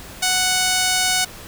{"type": "tone", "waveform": "5% pulse", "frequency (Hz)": 740, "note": "F#5", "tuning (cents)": 0, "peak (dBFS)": -5, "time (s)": [0.22, 1.25], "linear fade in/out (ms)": 10, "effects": ["pink hiss -38 dBFS RMS until 1.47 s"]}